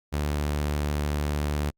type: tone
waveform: sawtooth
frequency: 73.7 Hz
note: D2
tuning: 7 cents sharp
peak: -21 dBFS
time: 0.12-1.71 s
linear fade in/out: 20 ms
effects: Opus 48 kbps